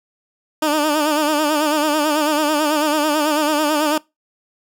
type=tone with vibrato; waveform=15% pulse; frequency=301.7 Hz; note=D4; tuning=47 cents sharp; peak=-9 dBFS; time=0.62-3.98 s; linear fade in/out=5 ms; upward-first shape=sine; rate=9.1 Hz; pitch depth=70 cents each way; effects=noise-tail reverb RT60 0.2 s tail -22 dB re dry